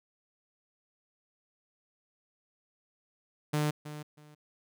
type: tone with echo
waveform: sawtooth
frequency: 150 Hz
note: D3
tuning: 37 cents sharp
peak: -23 dBFS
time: 3.53-3.71 s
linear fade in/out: 10 ms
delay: 320 ms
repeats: 2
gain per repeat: -13 dB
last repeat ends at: 4.35 s
effects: none